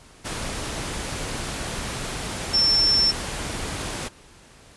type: tone in noise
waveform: sine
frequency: 5390 Hz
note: E8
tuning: 38 cents sharp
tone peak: -16 dBFS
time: 2.53-3.12 s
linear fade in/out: 20 ms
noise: pink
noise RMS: -30 dBFS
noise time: 0.24-4.09 s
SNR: +11 dB
effects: pink hiss -50 dBFS RMS until 4.76 s + resampled to 24000 Hz